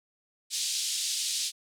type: band-pass noise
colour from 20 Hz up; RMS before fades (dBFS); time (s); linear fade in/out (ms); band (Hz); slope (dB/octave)
pink; -31; 0.5-1.52; 50; 3500 to 9200; 24
effects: none